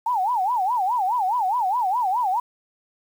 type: tone with vibrato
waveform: sine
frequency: 857 Hz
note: A5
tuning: 46 cents flat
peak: -19 dBFS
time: 0.06-2.4 s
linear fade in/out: 5 ms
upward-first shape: sine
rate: 4.8 Hz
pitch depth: 270 cents each way
effects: 8-bit